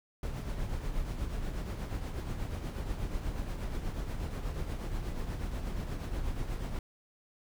brown noise with tremolo, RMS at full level -33 dBFS, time 0.23-6.79 s, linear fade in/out 2 ms, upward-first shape triangle, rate 8.3 Hz, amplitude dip 55%, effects none

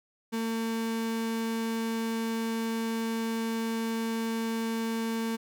35% pulse tone, 226.4 Hz, A3, 50 cents sharp, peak -27 dBFS, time 0.32-5.37 s, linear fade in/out 20 ms, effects none

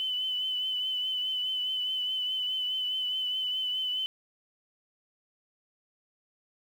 sine tone with vibrato, 3020 Hz, F#7, 35 cents sharp, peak -28 dBFS, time 0-4.06 s, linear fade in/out 0 ms, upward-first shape triangle, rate 4.8 Hz, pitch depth 34 cents each way, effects 9-bit

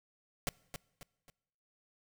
pink noise with echo, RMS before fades -34 dBFS, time 0.47-0.49 s, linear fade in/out 0 ms, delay 270 ms, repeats 3, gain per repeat -8 dB, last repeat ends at 1.3 s, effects noise-tail reverb RT60 1.0 s tail -24 dB re dry

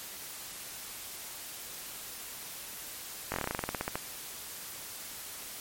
slowing click train, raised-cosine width 0.5 ms, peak -16 dBFS, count 16, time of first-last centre 3.32-3.955 s, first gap 20 ms, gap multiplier 1.1, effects white hiss -43 dBFS RMS until 5.6 s + MP3 64 kbps

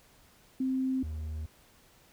sine / triangle tone pair in turn, 261.6 / 77.57 Hz, C4 / D#2, 0 / -5 cents, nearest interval octave + major sixth, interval 2105 cents, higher first, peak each -27 / -32 dBFS, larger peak first, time 0.6-1.03 / 1.03-1.46 s, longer neither, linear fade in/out 5 ms, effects pink hiss -61 dBFS RMS until 2.12 s

